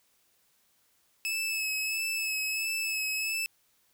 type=tone with vibrato; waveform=sawtooth; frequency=2599 Hz; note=E7; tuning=25 cents flat; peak=-26 dBFS; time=1.25-3.46 s; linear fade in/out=0 ms; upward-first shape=sine; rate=1.5 Hz; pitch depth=26 cents each way; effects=white hiss -69 dBFS RMS until 3.93 s